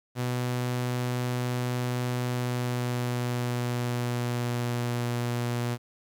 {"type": "tone with pitch glide", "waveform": "sawtooth", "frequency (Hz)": [123.8, 120.48], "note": ["B2", "B2"], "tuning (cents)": [5, -42], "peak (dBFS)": -23, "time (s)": [0.15, 5.78], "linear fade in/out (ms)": 50, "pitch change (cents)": -47, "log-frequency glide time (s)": [2.1, 5], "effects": ["10-bit"]}